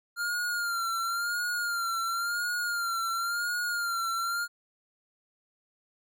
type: tone with vibrato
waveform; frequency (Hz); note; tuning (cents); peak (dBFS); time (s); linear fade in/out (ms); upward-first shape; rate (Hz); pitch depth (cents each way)
square; 1396.9; F6; 0; -29; 0.16-4.48; 50; sine; 0.95; 56
effects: none